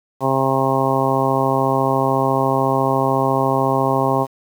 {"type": "harmonic tone", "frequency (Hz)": 134, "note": "C3", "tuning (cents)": 42, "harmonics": [1, 2, 3, 4, 5, 6, 7, 8], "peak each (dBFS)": [-23, -23, -23, -23, -23, -23, -23, -23], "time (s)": [0.2, 4.27], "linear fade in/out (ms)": 50, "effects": ["7-bit"]}